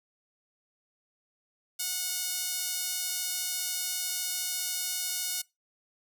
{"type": "tone with high-pass filter", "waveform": "sawtooth", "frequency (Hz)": 731, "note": "F#5", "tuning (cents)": -21, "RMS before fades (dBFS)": -33, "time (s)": [1.79, 5.42], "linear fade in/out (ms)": 10, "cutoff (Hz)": 5200, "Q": 0.75, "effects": ["noise-tail reverb RT60 0.2 s tail -21 dB re dry"]}